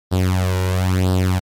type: tone with flanger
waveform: sawtooth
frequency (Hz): 92.5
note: F#2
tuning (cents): 0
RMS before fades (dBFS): -17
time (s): 0.11-1.4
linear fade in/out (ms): 20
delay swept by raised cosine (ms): 0.22 to 2.12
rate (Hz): 1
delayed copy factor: +0.75
effects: MP3 64 kbps